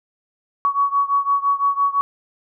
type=beating tone pair; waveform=sine; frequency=1122 / 1127.9 Hz; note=C#6 / C#6; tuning=+21 / +30 cents; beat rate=5.9 Hz; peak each=-18 / -20 dBFS; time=0.65-2.01 s; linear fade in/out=0 ms; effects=none